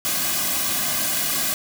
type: noise with comb filter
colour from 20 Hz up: white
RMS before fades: -23 dBFS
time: 0.05-1.54 s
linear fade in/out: 0 ms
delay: 2.2 ms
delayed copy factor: -0.9
effects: none